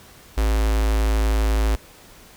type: tone with notch filter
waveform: square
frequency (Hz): 54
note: A1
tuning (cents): -32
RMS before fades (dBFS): -19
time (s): 0.37-1.76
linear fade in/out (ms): 10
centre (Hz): 170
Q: 1.8
effects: pink hiss -47 dBFS RMS until 2.36 s